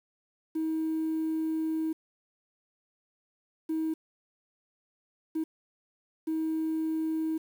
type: tone bursts at uneven times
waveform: triangle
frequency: 318.2 Hz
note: D#4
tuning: 39 cents sharp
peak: -24 dBFS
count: 4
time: 0.55-1.93 / 3.69-3.94 / 5.35-5.44 / 6.27-7.38 s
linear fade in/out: 10 ms
effects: tanh soft clip ceiling -24 dBFS + 9-bit